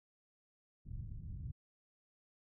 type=low-pass noise; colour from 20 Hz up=white; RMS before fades=-45 dBFS; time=0.85-1.52 s; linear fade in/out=10 ms; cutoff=130 Hz; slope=24 dB/octave; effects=none